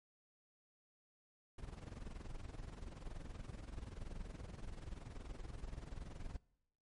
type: noise with amplitude modulation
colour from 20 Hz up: brown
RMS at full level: -45 dBFS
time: 1.58-6.37 s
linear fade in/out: 5 ms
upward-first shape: sine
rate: 21 Hz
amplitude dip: 75%
effects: noise-tail reverb RT60 0.8 s tail -23 dB re dry + MP3 48 kbps